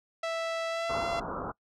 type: tone with pitch glide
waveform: sawtooth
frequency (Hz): 659.3 to 681.4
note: E5 to F5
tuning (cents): 0 to -43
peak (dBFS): -26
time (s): 0.23-1.2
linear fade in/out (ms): 5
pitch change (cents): +57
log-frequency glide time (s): 0.69-1.04
type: low-pass noise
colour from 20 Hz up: white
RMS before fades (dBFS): -36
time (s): 0.89-1.52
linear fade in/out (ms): 10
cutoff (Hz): 1400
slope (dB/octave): 96
effects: noise-tail reverb RT60 0.1 s tail -23 dB re dry + low-pass 5000 Hz 12 dB/octave